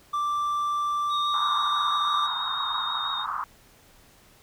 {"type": "tone", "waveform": "triangle", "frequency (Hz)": 1174.7, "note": "D6", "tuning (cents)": 0, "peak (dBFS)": -22, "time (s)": [0.13, 2.27], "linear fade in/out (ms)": 10}
{"type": "tone with vibrato", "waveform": "sine", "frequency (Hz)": 3725, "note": "A#7", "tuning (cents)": -2, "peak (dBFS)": -29, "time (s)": [1.09, 3.26], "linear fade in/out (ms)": 50, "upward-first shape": "sine", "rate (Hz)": 6.1, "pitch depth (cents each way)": 20}
{"type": "band-pass noise", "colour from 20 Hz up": "pink", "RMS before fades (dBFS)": -31, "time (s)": [1.34, 3.44], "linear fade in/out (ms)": 0, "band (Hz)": [1000, 1300], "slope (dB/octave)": 48}
{"effects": ["pink hiss -56 dBFS RMS until 4.42 s"]}